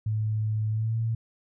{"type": "tone with pitch glide", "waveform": "sine", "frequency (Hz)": [108.2, 113.38], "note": ["A2", "A#2"], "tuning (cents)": [-29, -48], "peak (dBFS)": -24, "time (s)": [0.06, 1.15], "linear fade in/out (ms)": 5, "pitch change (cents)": 81, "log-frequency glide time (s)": [0.7, 0.96], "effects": []}